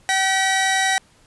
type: tone pair together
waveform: sawtooth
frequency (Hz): 765 / 1927.7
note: G5 / B6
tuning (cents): -42 / -42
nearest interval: octave + major third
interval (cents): 1600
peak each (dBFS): -16 / -16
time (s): 0.09-0.98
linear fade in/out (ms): 0
effects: pink hiss -55 dBFS RMS until 1.26 s + resampled to 24000 Hz